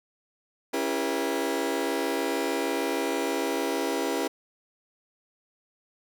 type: chord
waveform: 30% pulse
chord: C# diminished seventh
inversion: none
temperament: just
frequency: 277.2 / 332.6 / 399.1 / 479 Hz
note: C#4 / E4 / G4 / Bb4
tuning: 0 / +16 / +31 / +47 cents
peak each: -29 dBFS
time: 0.73-4.28 s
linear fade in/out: 10 ms
effects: none